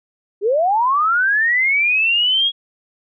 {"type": "linear sweep", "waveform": "sine", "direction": "up", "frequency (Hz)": [377.4, 3322], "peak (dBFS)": -13, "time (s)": [0.41, 2.52], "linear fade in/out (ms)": 50, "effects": []}